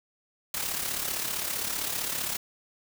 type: noise with amplitude modulation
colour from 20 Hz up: white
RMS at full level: -29 dBFS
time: 0.54-2.37 s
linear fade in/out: 2 ms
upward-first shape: sine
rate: 35.4 Hz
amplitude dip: 55%
effects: none